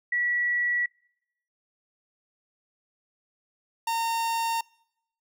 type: tone pair in turn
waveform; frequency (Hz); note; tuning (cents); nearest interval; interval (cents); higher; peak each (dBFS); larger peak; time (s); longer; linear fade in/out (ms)
sine / 45% pulse; 1940 / 915.6; B6 / A#5; -31 / -31; octave + minor second; 1300; first; -23 / -25; first; 0.12-0.86 / 3.87-4.61; neither; 5
effects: noise-tail reverb RT60 0.8 s tail -26 dB re dry